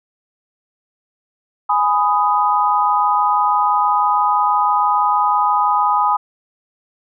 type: chord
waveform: sine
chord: G# minor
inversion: none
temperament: just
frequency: 830.6 / 996.7 / 1245.9 Hz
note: G#5 / B5 / D#6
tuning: 0 / +16 / +2 cents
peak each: -17 dBFS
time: 1.69-6.17 s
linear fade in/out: 10 ms
effects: none